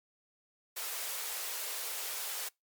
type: high-pass noise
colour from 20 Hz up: white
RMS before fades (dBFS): -38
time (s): 0.76-2.49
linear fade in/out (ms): 10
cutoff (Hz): 390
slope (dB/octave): 48
effects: noise-tail reverb RT60 0.2 s tail -26 dB re dry + MP3 96 kbps